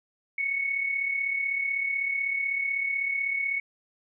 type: tone pair together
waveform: sine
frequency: 2181 / 2217 Hz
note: C#7 / C#7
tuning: -29 / 0 cents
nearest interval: unison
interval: 29 cents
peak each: -34 / -26 dBFS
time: 0.38-3.6 s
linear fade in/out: 5 ms
effects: none